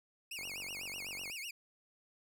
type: tone with vibrato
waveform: sawtooth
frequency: 2489 Hz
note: D#7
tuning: in tune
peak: -38 dBFS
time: 0.31-1.51 s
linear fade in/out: 5 ms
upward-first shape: sine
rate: 8 Hz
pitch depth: 260 cents each way
type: click train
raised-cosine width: 1 ms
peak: -39 dBFS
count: 44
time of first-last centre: 0.39-1.299 s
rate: 47.3 Hz
effects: none